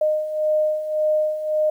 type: beating tone pair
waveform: sine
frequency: 613 / 614.8 Hz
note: D#5 / D#5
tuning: -26 / -21 cents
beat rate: 1.8 Hz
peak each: -25 / -19 dBFS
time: 0.01-1.7 s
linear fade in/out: 5 ms
effects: 9-bit